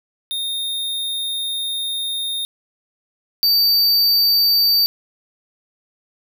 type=tone pair in turn; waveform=square; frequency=3680 / 4619 Hz; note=A#7 / D8; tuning=-23 / -30 cents; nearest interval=major third; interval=393 cents; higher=second; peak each=-22 / -13 dBFS; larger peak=second; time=0.31-2.45 / 3.43-4.86 s; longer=first; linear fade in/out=0 ms; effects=9-bit